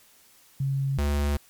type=tone pair in turn; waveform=sine / square; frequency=136.7 / 72.22 Hz; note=C#3 / D2; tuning=-24 / -28 cents; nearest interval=major seventh; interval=1104 cents; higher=first; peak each=-23 dBFS; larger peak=neither; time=0.6-0.98 / 0.98-1.37 s; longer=second; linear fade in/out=5 ms; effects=white hiss -57 dBFS RMS until 1.49 s + MP3 96 kbps